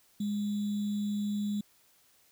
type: tone with sample-and-hold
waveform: sine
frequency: 206.3 Hz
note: G#3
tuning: 11 cents flat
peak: -29 dBFS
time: 0.2-1.61 s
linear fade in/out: 5 ms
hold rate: 3675 Hz
effects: white hiss -65 dBFS RMS until 2.31 s